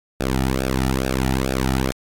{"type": "tone with flanger", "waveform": "sawtooth", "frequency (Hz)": 65.41, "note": "C2", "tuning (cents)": 0, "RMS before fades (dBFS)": -21, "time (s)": [0.2, 1.92], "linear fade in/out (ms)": 0, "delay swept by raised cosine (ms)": [0.96, 1.93], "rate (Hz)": 2.3, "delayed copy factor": -0.9, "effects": ["AAC 48 kbps"]}